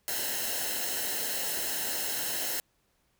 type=noise with comb filter; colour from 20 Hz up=white; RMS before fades=-32 dBFS; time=0.08-2.6 s; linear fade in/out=0 ms; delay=0.85 ms; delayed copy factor=-0.7; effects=pink hiss -72 dBFS RMS until 3.19 s